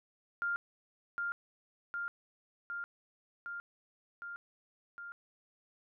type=tone with echo; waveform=sine; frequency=1400 Hz; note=F6; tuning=4 cents sharp; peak=-31 dBFS; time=0.42-0.56 s; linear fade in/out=0 ms; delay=760 ms; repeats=6; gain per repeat=-2 dB; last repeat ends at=5.12 s; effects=none